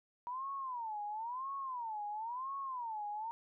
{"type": "tone with vibrato", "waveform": "sine", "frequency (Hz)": 955, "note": "A#5", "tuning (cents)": 42, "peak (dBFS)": -38, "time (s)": [0.27, 3.31], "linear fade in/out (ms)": 0, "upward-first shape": "sine", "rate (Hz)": 0.98, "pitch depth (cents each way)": 250, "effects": []}